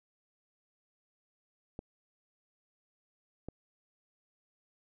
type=clicks; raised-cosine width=2 ms; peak=-27 dBFS; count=2; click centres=1.791 / 3.486 s; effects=none